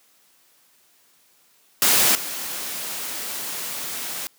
white noise with level steps, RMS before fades -17 / -30 dBFS, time 1.82-4.27 s, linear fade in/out 0 ms, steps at 2.15 s, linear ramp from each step 2 ms, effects white hiss -59 dBFS RMS until 4.38 s + high-pass 150 Hz 12 dB/octave

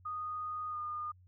sine tone with pitch glide, 1237 to 1217.9 Hz, D#6 to D#6, -10 to -37 cents, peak -36 dBFS, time 0.05-1.12 s, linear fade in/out 10 ms, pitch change -27 cents, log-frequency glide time 0.7-0.77 s, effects added 91 Hz sine -58 dBFS peak until 1.27 s

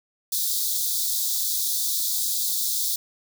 white high-pass noise, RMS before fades -25 dBFS, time 0.32-2.96 s, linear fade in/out 5 ms, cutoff 3500 Hz, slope 96 dB/octave, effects none

